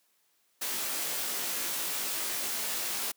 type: noise with comb filter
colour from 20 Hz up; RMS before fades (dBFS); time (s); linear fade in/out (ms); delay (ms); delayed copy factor
white; -33; 0.61-3.12; 10; 19; -0.95
effects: white hiss -71 dBFS RMS until 3.16 s + high-pass 200 Hz 12 dB/octave